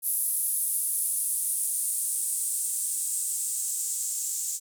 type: noise with band-pass filter sweep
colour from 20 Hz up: violet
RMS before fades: -29 dBFS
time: 0.02-4.6 s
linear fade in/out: 50 ms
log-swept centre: 11000 to 7300 Hz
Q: 3.9
effects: none